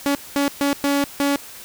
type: tone bursts at uneven times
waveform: sawtooth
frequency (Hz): 282.4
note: C#4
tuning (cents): +32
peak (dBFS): -13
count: 5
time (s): 0.06-0.15 / 0.36-0.48 / 0.61-0.73 / 0.84-1.04 / 1.2-1.36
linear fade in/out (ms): 0
effects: white hiss -39 dBFS RMS until 1.64 s